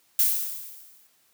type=noise with exponential decay; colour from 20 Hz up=violet; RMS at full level=-19 dBFS; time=0.19-1.07 s; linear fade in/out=2 ms; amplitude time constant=190 ms; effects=white hiss -64 dBFS RMS until 1.33 s + high-pass 100 Hz 12 dB/octave